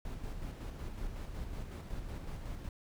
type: noise with tremolo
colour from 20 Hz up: brown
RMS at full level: -40 dBFS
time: 0.05-2.69 s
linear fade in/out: 2 ms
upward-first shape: square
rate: 5.4 Hz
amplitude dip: 35%
effects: none

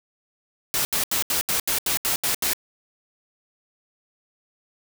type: noise bursts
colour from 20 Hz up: white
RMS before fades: -23 dBFS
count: 10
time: 0.74-2.533 s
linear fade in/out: 0 ms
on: 110 ms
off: 77 ms
effects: none

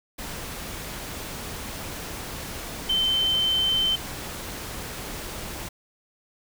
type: tone in noise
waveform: sine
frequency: 3088 Hz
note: G7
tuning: 27 cents flat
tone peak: -20 dBFS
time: 2.89-3.96 s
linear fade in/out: 10 ms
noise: pink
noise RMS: -35 dBFS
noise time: 0.18-5.69 s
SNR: +12 dB
effects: none

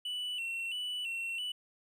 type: tone with vibrato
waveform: triangle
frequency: 2839 Hz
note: F7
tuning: 28 cents sharp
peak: -33 dBFS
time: 0.05-1.52 s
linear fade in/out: 5 ms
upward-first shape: square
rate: 1.5 Hz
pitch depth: 76 cents each way
effects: none

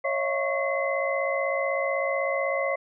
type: tone cluster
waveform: sine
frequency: 550 / 630 / 686 / 1104 / 2048 Hz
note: C#5 / D#5 / F5 / C#6 / C7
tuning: -14 / +21 / -31 / -7 / -38 cents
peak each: -27 / -32 / -33 / -32 / -30 dBFS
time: 0.04-2.76 s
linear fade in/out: 10 ms
effects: none

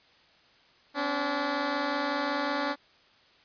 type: tone pair together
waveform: 10% pulse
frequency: 261.6 / 287 Hz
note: C4 / D4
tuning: 0 / -40 cents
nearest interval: major second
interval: 160 cents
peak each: -26 / -20 dBFS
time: 0.94-2.76 s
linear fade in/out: 50 ms
effects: white hiss -60 dBFS RMS until 3.44 s + resampled to 11025 Hz

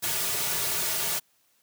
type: noise with comb filter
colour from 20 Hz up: white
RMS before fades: -28 dBFS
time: 0.02-1.2 s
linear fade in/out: 20 ms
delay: 3.8 ms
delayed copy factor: -0.9
effects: white hiss -67 dBFS RMS until 1.62 s + high-pass 80 Hz 12 dB/octave

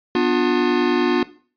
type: chord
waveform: square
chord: B diminished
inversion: none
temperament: just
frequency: 246.9 / 296.3 / 355.6 Hz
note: B3 / D4 / F4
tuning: 0 / +15 / +31 cents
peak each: -22 / -22 / -19 dBFS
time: 0.15-1.23 s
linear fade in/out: 2 ms
effects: noise-tail reverb RT60 0.4 s tail -17 dB re dry + resampled to 11025 Hz

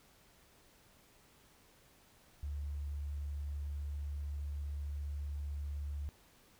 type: tone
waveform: sine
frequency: 72.3 Hz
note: D2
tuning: 27 cents flat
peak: -37 dBFS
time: 2.43-6.09 s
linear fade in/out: 0 ms
effects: pink hiss -65 dBFS RMS until 6.59 s

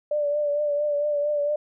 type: tone with vibrato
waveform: sine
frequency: 587 Hz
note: D5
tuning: 1 cent flat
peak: -21 dBFS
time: 0.11-1.56 s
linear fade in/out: 5 ms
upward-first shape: triangle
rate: 4.4 Hz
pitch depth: 40 cents each way
effects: none

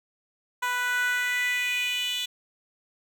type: tone with high-pass filter sweep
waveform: 10% pulse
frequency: 493.9 Hz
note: B4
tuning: in tune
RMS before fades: -27 dBFS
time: 0.62-2.26 s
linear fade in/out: 10 ms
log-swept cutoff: 1100 to 3400 Hz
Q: 4.4
effects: none

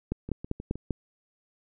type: two click trains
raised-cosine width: 3 ms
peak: -24 / -15 dBFS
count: 4 / 5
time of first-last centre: 0.29-0.756 / 0.12-0.907 s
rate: 6.44 / 5.08 Hz
effects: none

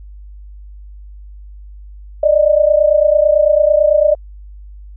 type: tone pair together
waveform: sine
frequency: 587 / 616 Hz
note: D5 / D#5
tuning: -1 / -17 cents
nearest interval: minor second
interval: 84 cents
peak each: -11 dBFS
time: 2.23-4.15 s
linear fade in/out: 5 ms
effects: added 50 Hz sine -32 dBFS peak until 4.96 s

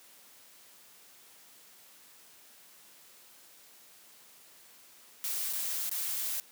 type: noise with dropouts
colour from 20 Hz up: blue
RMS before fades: -34 dBFS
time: 5.24-6.4 s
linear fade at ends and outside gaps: 0 ms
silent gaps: 5.528-5.533 / 5.894-5.914 s
effects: white hiss -57 dBFS RMS until 6.51 s + high-pass 150 Hz 12 dB/octave

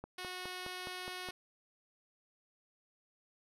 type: click train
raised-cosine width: 1 ms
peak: -30 dBFS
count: 7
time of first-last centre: 0.04-1.287 s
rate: 4.81 Hz
type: tone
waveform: 5% pulse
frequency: 365.6 Hz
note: F#4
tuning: 21 cents flat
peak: -30 dBFS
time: 0.18-1.31 s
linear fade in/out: 5 ms
effects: low-pass 11000 Hz 12 dB/octave

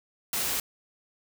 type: noise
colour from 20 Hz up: white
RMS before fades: -29 dBFS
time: 0.33-0.6 s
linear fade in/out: 2 ms
effects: none

